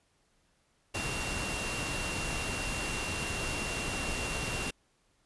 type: tone in noise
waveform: sine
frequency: 2754 Hz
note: F7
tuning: 25 cents flat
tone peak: -38 dBFS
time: 0.94-4.71 s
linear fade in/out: 10 ms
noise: pink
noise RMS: -35 dBFS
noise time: 0.94-4.71 s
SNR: -6 dB
effects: pink hiss -71 dBFS RMS until 5.25 s + resampled to 24000 Hz